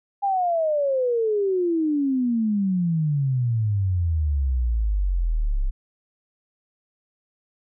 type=exponential sweep; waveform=sine; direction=down; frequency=814 to 32.02 Hz; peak=-19 dBFS; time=0.22-5.71 s; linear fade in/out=20 ms; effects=none